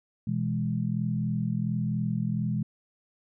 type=chord; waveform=sine; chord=E major; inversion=second; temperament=equal; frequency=123.47 / 164.81 / 207.7 Hz; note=B2 / E3 / G#3; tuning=0 / 0 / 0 cents; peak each=-30 dBFS; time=0.27-2.63 s; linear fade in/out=5 ms; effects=none